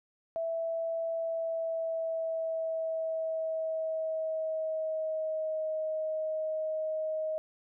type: tone with pitch glide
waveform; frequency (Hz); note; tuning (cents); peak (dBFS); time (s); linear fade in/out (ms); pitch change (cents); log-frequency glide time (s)
sine; 659.3 to 627.7; E5 to D#5; 0 to +15; -30; 0.36-7.38; 0; -85; 1.11-5.69
effects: none